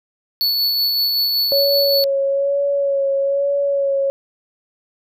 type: tone with tremolo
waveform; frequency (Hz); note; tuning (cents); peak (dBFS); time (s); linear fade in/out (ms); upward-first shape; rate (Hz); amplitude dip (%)
square; 4435; C#8; 0; -15; 0.41-2.04; 0; sine; 5.3; 25
type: tone with vibrato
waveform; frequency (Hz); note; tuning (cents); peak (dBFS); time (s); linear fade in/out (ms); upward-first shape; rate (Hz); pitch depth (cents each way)
sine; 557; C#5; +8; -15; 1.52-4.1; 0; sine; 1.1; 24
effects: none